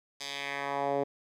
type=tone with band-pass filter sweep; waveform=10% pulse; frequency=140.5 Hz; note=C#3; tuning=24 cents sharp; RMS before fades=-33 dBFS; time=0.2-1.04 s; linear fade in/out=10 ms; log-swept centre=5000 to 450 Hz; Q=1.6; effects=none